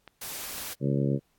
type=clicks; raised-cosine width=0.3 ms; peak=-28 dBFS; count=2; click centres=0.077 / 0.581 s
type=noise; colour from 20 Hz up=white; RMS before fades=-37 dBFS; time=0.21-0.74 s; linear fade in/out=10 ms
type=harmonic tone; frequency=69.3 Hz; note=C#2; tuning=in tune; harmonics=2 / 3 / 4 / 5 / 6 / 7 / 8; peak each=-26 / -30 / -32 / -34 / -36 / -37 / -38 dBFS; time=0.8-1.2 s; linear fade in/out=50 ms
effects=pink hiss -71 dBFS RMS until 1.38 s + AAC 64 kbps